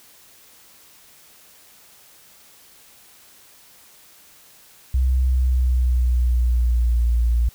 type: tone with pitch glide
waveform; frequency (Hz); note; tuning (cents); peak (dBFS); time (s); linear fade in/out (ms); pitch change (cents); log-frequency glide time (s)
sine; 64.3 to 58.62; C2 to A#1; -30 to +10; -15; 4.94-7.49; 5; -160; 5.22-7.07
effects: white hiss -50 dBFS RMS until 7.54 s

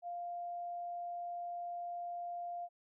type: tone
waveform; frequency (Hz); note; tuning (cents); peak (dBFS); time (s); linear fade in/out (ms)
sine; 698.5; F5; 0; -39; 0.02-2.69; 50
effects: none

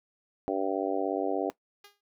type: harmonic tone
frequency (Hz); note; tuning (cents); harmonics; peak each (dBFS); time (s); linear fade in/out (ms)
97; G2; -18; 3 / 4 / 5 / 6 / 7 / 8; -32 / -33 / -34 / -35 / -35 / -36; 0.48-1.5; 0
type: tone with exponential decay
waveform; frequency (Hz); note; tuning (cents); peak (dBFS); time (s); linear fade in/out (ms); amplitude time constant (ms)
5% pulse; 407.8; G#4; -32; -36; 1.84-2.01; 5; 36
effects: noise-tail reverb RT60 0.1 s tail -18 dB re dry

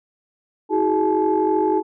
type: tone cluster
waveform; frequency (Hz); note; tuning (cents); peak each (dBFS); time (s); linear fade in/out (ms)
sine; 322.8 / 375.2 / 418.7 / 864; E4 / F#4 / G#4 / A5; -36 / +24 / +14 / -32; -21; 0.69-1.83; 50
effects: tanh soft clip ceiling -7 dBFS

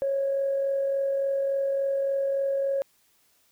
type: tone with amplitude modulation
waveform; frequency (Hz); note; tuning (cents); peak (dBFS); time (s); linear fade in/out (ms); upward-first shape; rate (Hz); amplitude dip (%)
sine; 549; C#5; -17; -21; 0.02-2.82; 0; sine; 43.5; 30
effects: tanh soft clip ceiling -18 dBFS + white hiss -65 dBFS RMS until 3.51 s

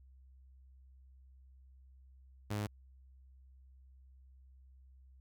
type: tone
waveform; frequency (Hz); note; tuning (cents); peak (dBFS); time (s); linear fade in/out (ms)
sawtooth; 104.4; G#2; +10; -31; 2.5-2.67; 10
effects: added 65 Hz sine -57 dBFS peak until 5.2 s

